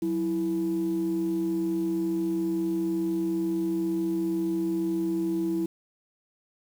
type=tone pair together; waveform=sine; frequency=185.33 / 329.6 Hz; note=F#3 / E4; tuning=+3 / 0 cents; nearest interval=minor seventh; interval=997 cents; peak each=-31 / -24 dBFS; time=0.02-5.66 s; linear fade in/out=5 ms; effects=tanh soft clip ceiling -20 dBFS + 8-bit